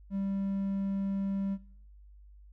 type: tone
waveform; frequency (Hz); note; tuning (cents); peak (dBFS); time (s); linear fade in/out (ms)
triangle; 196; G3; 0; -28; 0.1-1.58; 50
effects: noise-tail reverb RT60 0.6 s tail -19 dB re dry + added 50 Hz sine -51 dBFS peak until 2.52 s